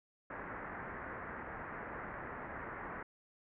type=low-pass noise; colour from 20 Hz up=white; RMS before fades=-45 dBFS; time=0.3-3.03 s; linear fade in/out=5 ms; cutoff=1900 Hz; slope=48 dB/octave; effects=none